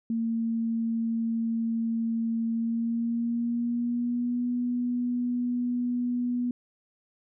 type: tone with pitch glide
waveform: sine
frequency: 228.1 to 244.5 Hz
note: A#3 to B3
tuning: -37 to -17 cents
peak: -25 dBFS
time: 0.1-6.51 s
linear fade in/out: 2 ms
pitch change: +120 cents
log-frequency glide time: 2.49-4.48 s
effects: none

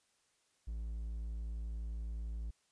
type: tone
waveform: triangle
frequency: 55.8 Hz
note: A1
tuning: 25 cents sharp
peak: -36 dBFS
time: 0.67-2.51 s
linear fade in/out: 10 ms
effects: white hiss -75 dBFS RMS until 2.71 s + resampled to 22050 Hz

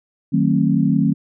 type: chord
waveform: sine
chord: D# diminished seventh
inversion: none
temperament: just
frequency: 155.56 / 186.68 / 224 / 268.8 Hz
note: D#3 / F#3 / A3 / C4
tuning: 0 / +16 / +31 / +47 cents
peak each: -19 dBFS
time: 0.32-1.14 s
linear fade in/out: 20 ms
effects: none

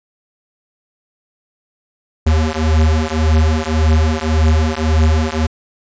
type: beating tone pair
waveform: square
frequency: 77.6 / 79.4 Hz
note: D#2 / D#2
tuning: -4 / +36 cents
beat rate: 1.8 Hz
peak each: -15 dBFS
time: 2.26-5.47 s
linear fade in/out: 10 ms
effects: resampled to 16000 Hz

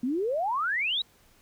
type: exponential sweep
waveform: sine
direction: up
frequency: 233.1 to 3980 Hz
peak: -25 dBFS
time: 0.03-1.02 s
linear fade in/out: 5 ms
effects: pink hiss -61 dBFS RMS until 1.41 s

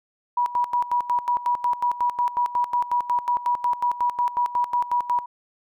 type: tone with tremolo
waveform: sine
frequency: 971 Hz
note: B5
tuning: 30 cents flat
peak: -18 dBFS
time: 0.37-5.26 s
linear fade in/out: 5 ms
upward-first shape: square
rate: 5.5 Hz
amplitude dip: 80%
effects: none

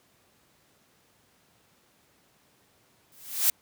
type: noise with exponential growth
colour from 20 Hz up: blue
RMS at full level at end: -19 dBFS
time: 3.12-3.5 s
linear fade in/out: 2 ms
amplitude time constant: 82 ms
effects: pink hiss -64 dBFS RMS until 3.61 s + high-pass 100 Hz 12 dB/octave

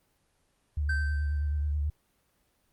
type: tone with vibrato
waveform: sine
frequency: 73.7 Hz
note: D2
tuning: 7 cents sharp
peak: -26 dBFS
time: 0.77-1.9 s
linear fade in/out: 5 ms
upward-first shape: sine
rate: 9.3 Hz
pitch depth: 45 cents each way
type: tone with exponential decay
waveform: triangle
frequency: 1554 Hz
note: G6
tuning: 16 cents flat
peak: -26 dBFS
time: 0.89-1.72 s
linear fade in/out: 5 ms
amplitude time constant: 180 ms
effects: pink hiss -71 dBFS RMS until 2.72 s + Opus 24 kbps

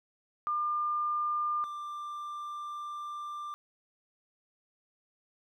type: tone pair in turn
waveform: sine / triangle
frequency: 1200 / 1186.2 Hz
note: D6 / D6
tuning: +37 / +17 cents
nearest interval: unison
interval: 20 cents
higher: first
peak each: -28 / -35 dBFS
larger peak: first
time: 0.47-1.64 / 1.64-3.54 s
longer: second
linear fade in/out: 0 ms
effects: none

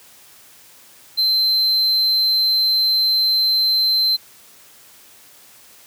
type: tone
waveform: triangle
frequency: 4100 Hz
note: C8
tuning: 36 cents flat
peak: -13 dBFS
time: 1.17-4.17 s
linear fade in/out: 20 ms
effects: white hiss -47 dBFS RMS until 5.86 s + high-pass 80 Hz 12 dB/octave

